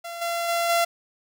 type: tone with level steps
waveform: sawtooth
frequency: 683 Hz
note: F5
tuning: 39 cents flat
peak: -29 / -21 / -18 / -15 dBFS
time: 0.04-0.85 s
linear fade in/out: 10 ms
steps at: 0.21 / 0.48 / 0.69 s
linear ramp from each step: 10 ms
effects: none